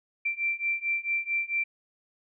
sine beating tone pair, 2349 / 2353.5 Hz, D7 / D7, 0 / +3 cents, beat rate 4.5 Hz, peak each -30 / -29 dBFS, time 0.25-1.64 s, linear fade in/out 10 ms, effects none

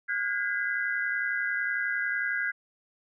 sine tone cluster, 1435 / 1506 / 1628 / 2014 Hz, F6 / F#6 / G#6 / B6, +47 / +30 / -35 / +33 cents, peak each -33 / -37 / -29 / -34 dBFS, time 0.08-2.52 s, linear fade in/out 20 ms, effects none

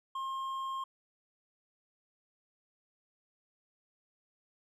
triangle tone with hard clipping, 1067 Hz, C6, 34 cents sharp, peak -36 dBFS, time 0.15-0.84 s, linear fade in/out 5 ms, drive 8 dB, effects none

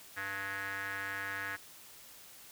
square tone with band-pass filter, 98.2 Hz, G2, 4 cents sharp, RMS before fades -39 dBFS, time 0.16-1.57 s, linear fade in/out 20 ms, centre 1700 Hz, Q 5.9, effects white hiss -54 dBFS RMS until 2.51 s

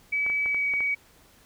sine tone with pitch glide, 2288 to 2264 Hz, D7 to C#7, -46 to +36 cents, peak -23 dBFS, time 0.12-0.95 s, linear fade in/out 10 ms, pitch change -18 cents, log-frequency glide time 0.45-0.69 s
clicks, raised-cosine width 0.5 ms, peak -23 dBFS, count 6, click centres 0.264 / 0.3 / 0.46 / 0.546 / 0.738 / 0.806 s
effects pink hiss -57 dBFS RMS until 1.45 s

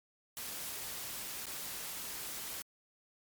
white noise with dropouts, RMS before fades -42 dBFS, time 0.37-2.62 s, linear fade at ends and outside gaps 0 ms, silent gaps 1.457-1.467 s, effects MP3 96 kbps

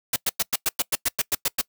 white noise bursts, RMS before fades -22 dBFS, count 12, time 0.13-1.614 s, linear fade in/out 5 ms, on 32 ms, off 100 ms, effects noise-tail reverb RT60 0.1 s tail -24 dB re dry

